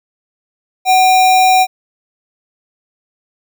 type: tone with sample-and-hold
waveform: sine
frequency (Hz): 747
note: F#5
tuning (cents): +16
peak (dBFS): -6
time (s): 0.85-1.67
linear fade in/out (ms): 50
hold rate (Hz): 3150
effects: none